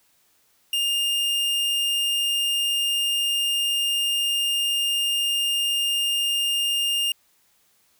45% pulse tone, 2817 Hz, F7, 14 cents sharp, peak -21 dBFS, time 0.73-7.12 s, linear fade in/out 2 ms, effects white hiss -63 dBFS RMS until 7.99 s

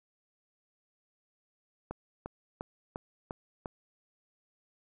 click train, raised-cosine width 1 ms, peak -23 dBFS, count 6, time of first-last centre 1.91-3.658 s, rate 2.86 Hz, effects none

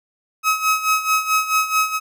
30% pulse tone with tremolo, 1277 Hz, D#6, 45 cents sharp, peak -11 dBFS, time 0.43-2 s, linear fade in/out 50 ms, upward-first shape sine, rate 4.6 Hz, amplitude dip 75%, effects none

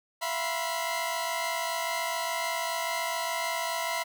sawtooth tone cluster, 669 / 716 / 976 / 1041 / 2080 Hz, E5 / F5 / B5 / C6 / C7, +25 / +43 / -21 / -9 / -11 cents, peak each -30 / -37 / -29 / -35 / -34 dBFS, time 0.21-4.04 s, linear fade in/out 20 ms, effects none

